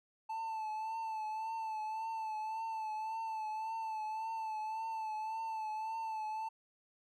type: tone with vibrato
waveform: triangle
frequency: 880 Hz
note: A5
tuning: in tune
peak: -35 dBFS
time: 0.29-6.49 s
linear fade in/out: 10 ms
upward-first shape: triangle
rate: 1.8 Hz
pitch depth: 46 cents each way
effects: none